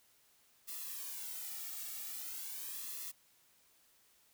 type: noise with flanger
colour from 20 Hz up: blue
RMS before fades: -44 dBFS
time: 0.67-3.12 s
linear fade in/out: 20 ms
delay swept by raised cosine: 1.3 to 1.99 ms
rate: 0.43 Hz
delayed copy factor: -0.85
effects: white hiss -69 dBFS RMS until 4.33 s